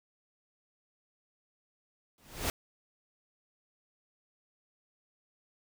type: noise with exponential growth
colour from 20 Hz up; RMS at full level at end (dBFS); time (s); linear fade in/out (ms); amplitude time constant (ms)
pink; -28; 2.18-2.5; 1; 69
effects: none